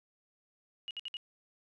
sine tone bursts, 2882 Hz, F#7, 46 cents flat, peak -37 dBFS, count 4, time 0.88-1.169 s, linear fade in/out 0 ms, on 28 ms, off 59 ms, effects resampled to 24000 Hz

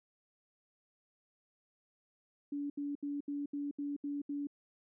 sine tone bursts, 286.8 Hz, D4, 41 cents flat, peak -35 dBFS, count 8, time 2.52-4.471 s, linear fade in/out 5 ms, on 180 ms, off 73 ms, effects none

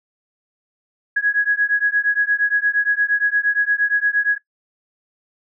sine beating tone pair, 1661.2 / 1669.8 Hz, G#6 / G#6, 0 / +9 cents, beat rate 8.6 Hz, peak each -18 dBFS, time 1.16-4.38 s, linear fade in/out 10 ms, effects noise-tail reverb RT60 0.1 s tail -18 dB re dry

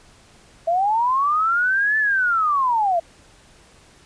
sine linear two-way sweep, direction up then down, 652 to 1760 to 652 Hz, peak -16 dBFS, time 0.67-3 s, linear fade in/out 10 ms, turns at 1.98 s, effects pink hiss -51 dBFS RMS until 4.05 s + resampled to 22050 Hz

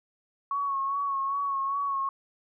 sine tone with vibrato, 1107 Hz, C#6, 3 cents flat, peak -26 dBFS, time 0.51-2.09 s, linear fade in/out 2 ms, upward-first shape sine, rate 2.5 Hz, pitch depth 35 cents each way, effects none

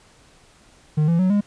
triangle tone with pitch steps, 152.6 / 168.35 / 185.71 / 204.9 Hz, D#3 / E3 / F#3 / G#3, -33 / +37 / +7 / -23 cents, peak -13 dBFS, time 0.97-1.41 s, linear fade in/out 10 ms, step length 110 ms, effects pink hiss -53 dBFS RMS until 1.46 s + resampled to 22050 Hz

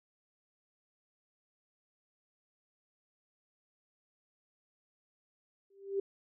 sine tone with exponential growth, 393.8 Hz, G4, 8 cents sharp, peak -27 dBFS, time 5.7-6 s, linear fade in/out 5 ms, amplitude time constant 65 ms, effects none

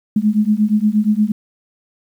sine beating tone pair, 207.7 / 216.2 Hz, G#3 / A3, 0 / -30 cents, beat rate 8.5 Hz, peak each -15 dBFS, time 0.16-1.32 s, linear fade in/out 5 ms, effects 8-bit

